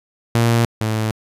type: tone pair in turn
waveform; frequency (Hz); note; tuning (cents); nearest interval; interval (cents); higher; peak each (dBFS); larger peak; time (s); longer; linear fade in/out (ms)
sawtooth; 116.54 / 109.62; A#2 / A2; 0 / -6; minor second; 106; first; -9 / -14; first; 0.35-0.65 / 0.81-1.11; neither; 0
effects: resampled to 32000 Hz